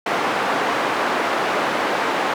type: band-pass noise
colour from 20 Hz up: white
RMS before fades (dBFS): -21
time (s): 0.06-2.34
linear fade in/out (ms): 5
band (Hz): 290 to 1300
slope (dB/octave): 12
effects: none